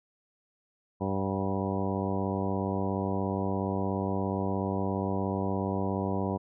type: harmonic tone with a mistuned harmonic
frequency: 97 Hz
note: G2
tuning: 18 cents flat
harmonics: 1 / 2 / 3 / 4 / 5 / 6 / 7 / 8 / 9 / 10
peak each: -34 / -32 / -36 / -36 / -38 / -39 / -40 / -41 / -44 / -39 dBFS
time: 1-6.38 s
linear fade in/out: 20 ms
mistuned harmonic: 7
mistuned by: +32 cents
effects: none